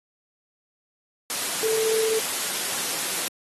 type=tone in noise; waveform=sine; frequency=442.5 Hz; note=A4; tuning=10 cents sharp; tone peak=-22 dBFS; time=1.63-2.19 s; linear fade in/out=0 ms; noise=white; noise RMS=-27 dBFS; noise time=1.3-3.28 s; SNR=+2 dB; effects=high-pass 200 Hz 12 dB/octave + AAC 32 kbps